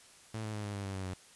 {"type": "tone with pitch steps", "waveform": "sawtooth", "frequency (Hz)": [110.5, 107.79, 105.14, 102.57, 100.05, 97.6, 95.2, 92.87], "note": ["A2", "A2", "G#2", "G#2", "G2", "G2", "F#2", "F#2"], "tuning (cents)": [8, -35, 22, -21, 36, -7, 50, 7], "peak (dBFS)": -33, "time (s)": [0.34, 1.14], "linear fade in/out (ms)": 5, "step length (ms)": 100, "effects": ["white hiss -58 dBFS RMS until 1.35 s", "resampled to 24000 Hz"]}